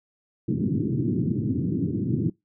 pink band-pass noise, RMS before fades -25 dBFS, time 0.48-2.3 s, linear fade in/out 5 ms, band 100 to 350 Hz, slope 48 dB/octave, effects noise-tail reverb RT60 0.2 s tail -25 dB re dry

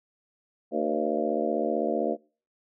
harmonic tone with a mistuned harmonic, 75.7 Hz, D#2, 47 cents flat, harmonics 3 / 4 / 5 / 6 / 7 / 8 / 9, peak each -32 / -32 / -32 / -32 / -32 / -32 / -32 dBFS, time 0.71-2.17 s, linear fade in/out 50 ms, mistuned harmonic 6, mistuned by +64 cents, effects noise-tail reverb RT60 0.4 s tail -26 dB re dry

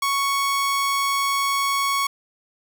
sawtooth tone, 1110 Hz, C#6, 2 cents sharp, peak -16 dBFS, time 0.02-2.07 s, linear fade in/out 5 ms, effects none

